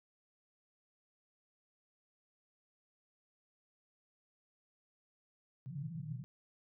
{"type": "band-pass noise", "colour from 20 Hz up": "pink", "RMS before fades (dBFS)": -43, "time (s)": [5.66, 6.24], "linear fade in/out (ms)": 0, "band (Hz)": [120, 170], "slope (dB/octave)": 96, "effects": []}